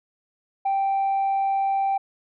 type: tone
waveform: sine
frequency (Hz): 783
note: G5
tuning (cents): -2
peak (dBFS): -18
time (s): 0.65-1.98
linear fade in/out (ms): 10
effects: tanh soft clip ceiling -18 dBFS